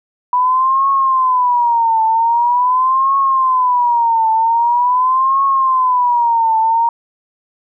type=tone with vibrato; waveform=sine; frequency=986 Hz; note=B5; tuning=3 cents flat; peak=-10 dBFS; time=0.33-6.89 s; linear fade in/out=2 ms; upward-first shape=triangle; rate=0.44 Hz; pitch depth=190 cents each way; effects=none